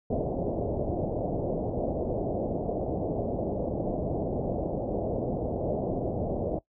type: low-pass noise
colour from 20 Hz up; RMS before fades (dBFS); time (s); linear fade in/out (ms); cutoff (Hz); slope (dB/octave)
white; -30; 0.1-6.59; 5; 680; 48
effects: noise-tail reverb RT60 0.1 s tail -19 dB re dry